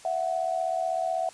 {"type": "tone pair together", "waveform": "sine", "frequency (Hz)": [664, 740], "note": ["E5", "F#5"], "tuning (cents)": [12, 0], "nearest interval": "major second", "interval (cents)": 188, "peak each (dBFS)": -28, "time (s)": [0.05, 1.29], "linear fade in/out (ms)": 2, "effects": ["white hiss -50 dBFS RMS until 1.33 s", "resampled to 22050 Hz"]}